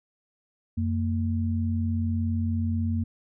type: tone pair together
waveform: sine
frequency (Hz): 90.69 / 228.9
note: F#2 / A#3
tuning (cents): -34 / -31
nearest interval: octave + major third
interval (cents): 1603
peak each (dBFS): -25 / -28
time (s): 0.77-3.04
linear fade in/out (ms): 10
effects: none